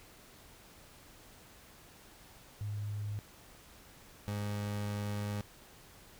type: tone pair in turn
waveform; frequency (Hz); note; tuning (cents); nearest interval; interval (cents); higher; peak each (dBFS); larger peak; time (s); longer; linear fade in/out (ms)
sine / 30% pulse; 103.83 / 103.11; G#2 / G#2; 0 / -12; unison; 12; first; -35 / -32; second; 2.61-3.19 / 4.28-5.41; second; 0
effects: pink hiss -57 dBFS RMS until 6.19 s